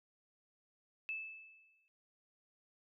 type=tone with exponential decay; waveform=sine; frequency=2623 Hz; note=E7; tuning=9 cents flat; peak=-36 dBFS; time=1.09-1.88 s; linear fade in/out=0 ms; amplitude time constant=170 ms; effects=none